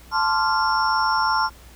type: tone cluster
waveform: sine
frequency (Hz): 880 / 1042 / 1148 / 1390 / 5450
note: A5 / C6 / D6 / F6 / F8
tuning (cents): 0 / -7 / -40 / -9 / -43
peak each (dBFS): -22 / -23 / -30 / -23 / -28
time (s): 0.11-1.5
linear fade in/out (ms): 50
effects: added 60 Hz sine -45 dBFS peak until 1.75 s + pink hiss -49 dBFS RMS until 1.75 s